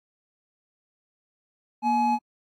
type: tone pair together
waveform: triangle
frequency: 237.5 / 846.4 Hz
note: A#3 / G#5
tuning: +33 / +33 cents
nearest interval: octave + minor seventh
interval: 2200 cents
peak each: -24 / -19 dBFS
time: 1.82-2.19 s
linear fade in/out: 50 ms
effects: AAC 48 kbps